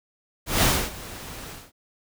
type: noise with ADSR envelope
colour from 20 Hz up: pink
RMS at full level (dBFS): -18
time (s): 0.46-1.72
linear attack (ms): 170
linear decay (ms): 270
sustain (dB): -20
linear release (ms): 220
effects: none